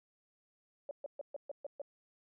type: tone bursts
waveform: sine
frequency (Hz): 568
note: C#5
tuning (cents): +42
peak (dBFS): -38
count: 7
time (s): 0.89-1.817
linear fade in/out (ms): 2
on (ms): 21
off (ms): 130
effects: none